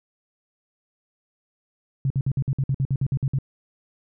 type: tone bursts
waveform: sine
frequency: 134.9 Hz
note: C#3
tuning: 47 cents flat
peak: -19 dBFS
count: 13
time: 2.05-3.387 s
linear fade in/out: 2 ms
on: 53 ms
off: 54 ms
effects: none